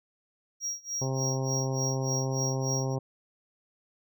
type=tone with tremolo; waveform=triangle; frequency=5650 Hz; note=F8; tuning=19 cents sharp; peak=-28 dBFS; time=0.6-2.96 s; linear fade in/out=50 ms; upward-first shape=sine; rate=3.4 Hz; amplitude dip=95%
type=harmonic tone; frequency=132.5 Hz; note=C3; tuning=22 cents sharp; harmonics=1 / 2 / 3 / 4 / 5 / 6 / 7 / 8; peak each=-29 / -37 / -36 / -37 / -43 / -42 / -44 / -48 dBFS; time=1.01-2.99 s; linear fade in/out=10 ms
effects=none